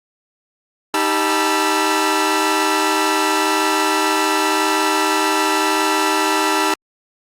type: tone cluster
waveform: sawtooth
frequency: 311.3 / 393.1 / 873 / 979 / 1340 Hz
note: D#4 / G4 / A5 / B5 / E6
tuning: +1 / +5 / -14 / -15 / +28 cents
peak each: -18 dBFS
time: 0.94-6.74 s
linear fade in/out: 2 ms
effects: low-pass 12000 Hz 12 dB/octave + Opus 48 kbps